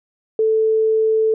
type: tone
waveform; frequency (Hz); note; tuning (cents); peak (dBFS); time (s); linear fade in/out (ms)
sine; 440; A4; 0; -13; 0.39-1.34; 2
effects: none